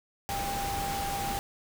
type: tone in noise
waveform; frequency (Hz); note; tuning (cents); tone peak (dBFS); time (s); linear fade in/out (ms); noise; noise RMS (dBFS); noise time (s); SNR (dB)
sine; 796; G5; +26; -32; 0.29-1.39; 0; pink; -35; 0.29-1.39; 0
effects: none